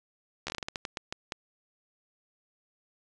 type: slowing click train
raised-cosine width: 0.2 ms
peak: -16 dBFS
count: 13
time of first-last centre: 0.47-1.322 s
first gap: 13 ms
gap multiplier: 1.28
effects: resampled to 22050 Hz

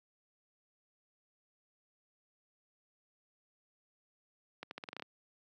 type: accelerating click train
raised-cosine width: 0.3 ms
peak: -26 dBFS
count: 9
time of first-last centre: 4.63-5.023 s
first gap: 81 ms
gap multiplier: 0.85
effects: high-pass 200 Hz 12 dB/octave

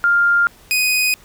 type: tone pair in turn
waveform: sine / sawtooth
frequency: 1400 / 2495 Hz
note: F6 / D#7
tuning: +4 / +4 cents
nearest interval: minor seventh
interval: 1000 cents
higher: second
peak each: -11 dBFS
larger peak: neither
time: 0.04-0.47 / 0.71-1.14 s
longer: neither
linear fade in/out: 0 ms
effects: pink hiss -47 dBFS RMS until 1.24 s

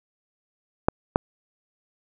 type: clicks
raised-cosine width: 1 ms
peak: -3 dBFS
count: 2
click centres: 0.885 / 1.159 s
effects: none

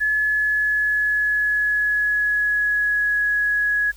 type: tone with pitch glide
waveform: sine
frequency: 1710 to 1675.8 Hz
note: A6 to G#6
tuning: -50 to +15 cents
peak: -17 dBFS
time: 0-3.92 s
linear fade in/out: 20 ms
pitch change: -35 cents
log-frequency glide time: 0.12-3.18 s
effects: added 50 Hz sine -43 dBFS peak until 3.96 s + white hiss -51 dBFS RMS until 3.96 s

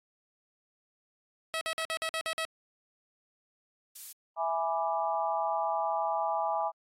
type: tone bursts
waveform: 10% pulse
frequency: 646 Hz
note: E5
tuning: 35 cents flat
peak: -22 dBFS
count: 8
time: 1.54-2.451 s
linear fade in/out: 0 ms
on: 71 ms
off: 49 ms
type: noise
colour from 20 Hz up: violet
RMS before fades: -40 dBFS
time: 3.95-4.13 s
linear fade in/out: 10 ms
type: chord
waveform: sine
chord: E dominant seventh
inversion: none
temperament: equal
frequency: 659.3 / 830.6 / 987.8 / 1174.7 Hz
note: E5 / G#5 / B5 / D6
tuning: 0 / 0 / 0 / 0 cents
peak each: -33 / -31 / -35 / -36 dBFS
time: 4.36-6.72 s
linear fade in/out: 50 ms
effects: low-pass 12000 Hz 12 dB/octave + AAC 48 kbps

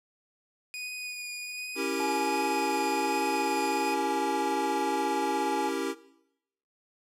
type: tone with vibrato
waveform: sawtooth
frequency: 2469 Hz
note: D#7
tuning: 14 cents flat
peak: -32 dBFS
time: 0.74-3.94 s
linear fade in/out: 0 ms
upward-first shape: triangle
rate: 1.3 Hz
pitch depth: 17 cents each way
type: chord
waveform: square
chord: C# diminished seventh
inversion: none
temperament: equal with one note detuned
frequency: 275.7 / 329.6 / 392 / 466.2 Hz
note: C#4 / E4 / G4 / Bb4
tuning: -9 / 0 / 0 / 0 cents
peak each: -35 / -36 / -34 / -37 dBFS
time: 1.75-5.95 s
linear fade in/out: 50 ms
type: tone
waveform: triangle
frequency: 844 Hz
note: G#5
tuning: 28 cents sharp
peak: -28 dBFS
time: 2-5.69 s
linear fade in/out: 0 ms
effects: noise-tail reverb RT60 0.8 s tail -17 dB re dry + low-pass 12000 Hz 12 dB/octave

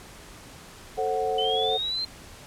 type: chord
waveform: sine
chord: F# diminished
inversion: first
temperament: just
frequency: 444 / 532.8 / 740 Hz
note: A4 / C5 / F#5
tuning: +16 / +31 / 0 cents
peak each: -27 / -31 / -27 dBFS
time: 0.97-1.78 s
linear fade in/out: 20 ms
type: linear sweep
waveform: sine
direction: up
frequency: 3009 to 4186 Hz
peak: -26 dBFS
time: 1.38-2.05 s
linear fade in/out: 5 ms
effects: pink hiss -46 dBFS RMS until 2.46 s + low-pass 11000 Hz 12 dB/octave

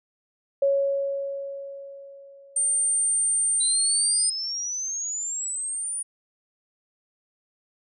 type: tone with exponential decay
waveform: sine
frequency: 554.4 Hz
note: C#5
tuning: in tune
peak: -17 dBFS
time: 0.62-3.11 s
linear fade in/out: 5 ms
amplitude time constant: 540 ms
type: tone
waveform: sine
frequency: 8850 Hz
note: C#9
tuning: 4 cents flat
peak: -20 dBFS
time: 2.56-4.3 s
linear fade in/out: 5 ms
type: exponential sweep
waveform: sine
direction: up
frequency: 3951 to 9600 Hz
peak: -27 dBFS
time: 3.6-6.03 s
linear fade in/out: 10 ms
effects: none

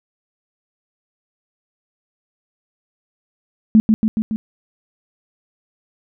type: tone with echo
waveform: sine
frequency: 218.6 Hz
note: A3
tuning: 11 cents flat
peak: -6 dBFS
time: 3.75-3.8 s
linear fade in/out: 0 ms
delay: 140 ms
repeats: 4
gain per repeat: -3 dB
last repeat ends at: 4.36 s
effects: none

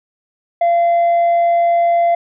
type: tone with tanh clipping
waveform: sine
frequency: 686 Hz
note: F5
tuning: 31 cents flat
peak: -11 dBFS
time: 0.61-2.15 s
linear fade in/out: 5 ms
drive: 2 dB
effects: none

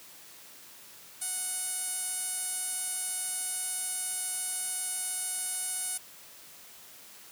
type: tone with band-pass filter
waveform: sawtooth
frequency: 737 Hz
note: F#5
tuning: 7 cents flat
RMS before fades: -34 dBFS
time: 1.21-5.98 s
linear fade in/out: 10 ms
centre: 9700 Hz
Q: 4.5
effects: white hiss -51 dBFS RMS until 7.31 s + high-pass 100 Hz 12 dB/octave

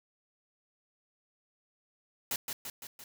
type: noise with echo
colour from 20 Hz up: white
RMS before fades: -33 dBFS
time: 2.31-2.36 s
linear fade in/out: 2 ms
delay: 170 ms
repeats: 4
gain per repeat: -4 dB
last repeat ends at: 3.04 s
effects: none

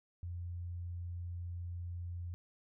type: tone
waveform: sine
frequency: 87.31 Hz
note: F2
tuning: in tune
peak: -39 dBFS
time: 0.23-2.34 s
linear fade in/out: 0 ms
effects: none

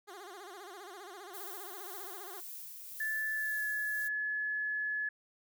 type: tone with vibrato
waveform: 15% pulse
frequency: 380.4 Hz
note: F#4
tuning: 48 cents sharp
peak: -40 dBFS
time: 0.07-2.41 s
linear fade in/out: 20 ms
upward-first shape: sine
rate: 15 Hz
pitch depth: 160 cents each way
type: noise with tremolo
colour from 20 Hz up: violet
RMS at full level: -45 dBFS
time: 1.33-4.09 s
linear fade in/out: 20 ms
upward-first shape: sine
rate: 1.9 Hz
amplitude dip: 30%
type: tone with pitch glide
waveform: sine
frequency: 1743 to 1708.1 Hz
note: A6 to G#6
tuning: -17 to +48 cents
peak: -32 dBFS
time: 3-5.09 s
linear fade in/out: 5 ms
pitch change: -35 cents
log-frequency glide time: 3.33-3.65 s
effects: none

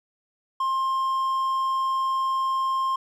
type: tone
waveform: triangle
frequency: 1060 Hz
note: C6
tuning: 22 cents sharp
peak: -20 dBFS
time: 0.6-2.96 s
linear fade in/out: 5 ms
effects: none

